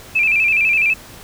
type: tone with vibrato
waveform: sine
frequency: 2489 Hz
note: D#7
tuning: in tune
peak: -12 dBFS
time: 0.15-0.94 s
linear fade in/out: 10 ms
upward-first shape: square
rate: 12 Hz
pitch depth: 78 cents each way
effects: pink hiss -39 dBFS RMS until 1.23 s